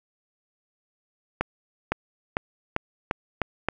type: accelerating click train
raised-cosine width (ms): 0.5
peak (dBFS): -8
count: 7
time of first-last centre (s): 1.41-3.686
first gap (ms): 510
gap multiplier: 0.88
effects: none